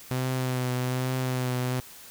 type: tone with vibrato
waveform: sawtooth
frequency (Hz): 127.5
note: C3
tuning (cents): -44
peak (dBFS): -22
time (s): 0.11-1.8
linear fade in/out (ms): 0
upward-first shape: triangle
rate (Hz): 1.2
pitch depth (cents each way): 30
effects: white hiss -47 dBFS RMS until 2.1 s